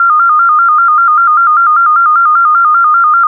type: tone with vibrato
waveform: sine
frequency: 1300 Hz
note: E6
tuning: 24 cents flat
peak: -4 dBFS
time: 0-3.27 s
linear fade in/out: 2 ms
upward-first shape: square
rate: 5.1 Hz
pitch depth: 99 cents each way
effects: none